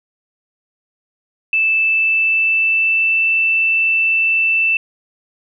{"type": "tone with pitch glide", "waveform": "sine", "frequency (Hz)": [2637, 2658], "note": ["E7", "E7"], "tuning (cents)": [0, 14], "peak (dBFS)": -12, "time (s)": [1.53, 4.77], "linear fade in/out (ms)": 2, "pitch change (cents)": 14, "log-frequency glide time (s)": [1.8, 3.24], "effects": []}